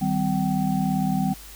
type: tone cluster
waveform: sine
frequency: 157.1 / 194.7 / 254.9 / 766 Hz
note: D#3 / G3 / C4 / G5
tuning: +17 / -12 / -45 / -40 cents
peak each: -27 / -23 / -27 / -29 dBFS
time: 0.01-1.34 s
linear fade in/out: 10 ms
effects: added 50 Hz sine -44 dBFS peak until 1.55 s + white hiss -44 dBFS RMS until 1.55 s